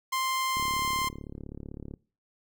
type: tone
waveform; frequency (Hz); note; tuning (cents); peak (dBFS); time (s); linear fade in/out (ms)
sawtooth; 1048; C6; +2; -23; 0.12-1.09; 10
type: click train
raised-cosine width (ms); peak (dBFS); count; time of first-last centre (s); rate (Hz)
3; -27; 50; 0.57-1.939; 35.8
effects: noise-tail reverb RT60 0.4 s tail -23 dB re dry